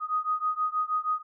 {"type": "beating tone pair", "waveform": "sine", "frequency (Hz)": [1244.5, 1250.8], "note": ["D#6", "D#6"], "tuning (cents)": [0, 9], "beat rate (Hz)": 6.3, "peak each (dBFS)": [-28, -29], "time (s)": [0, 1.23], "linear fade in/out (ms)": 50, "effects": []}